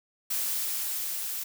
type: noise with level ramp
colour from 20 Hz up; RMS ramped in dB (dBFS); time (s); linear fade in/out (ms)
blue; -29 to -34; 0.3-1.44; 10
effects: none